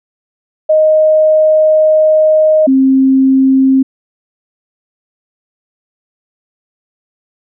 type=tone pair in turn; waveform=sine; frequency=622.3 / 265.8 Hz; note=D#5 / C4; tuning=0 / +27 cents; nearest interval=octave + minor third; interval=1473 cents; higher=first; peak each=-5 dBFS; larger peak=neither; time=0.69-2.67 / 2.67-3.83 s; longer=first; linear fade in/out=10 ms; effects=none